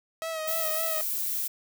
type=tone with vibrato; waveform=sawtooth; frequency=640 Hz; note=D#5; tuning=49 cents sharp; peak=-27 dBFS; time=0.22-1.01 s; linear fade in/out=0 ms; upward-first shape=sine; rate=3.6 Hz; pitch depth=37 cents each way
type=noise; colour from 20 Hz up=violet; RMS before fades=-30 dBFS; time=0.47-1.48 s; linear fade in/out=10 ms
effects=none